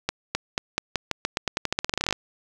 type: accelerating click train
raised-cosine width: 0.2 ms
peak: -6 dBFS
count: 23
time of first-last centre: 0.09-2.127 s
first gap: 260 ms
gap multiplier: 0.88
effects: none